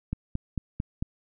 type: click train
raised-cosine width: 5 ms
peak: -16 dBFS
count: 5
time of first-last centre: 0.13-1.025 s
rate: 4.47 Hz
effects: none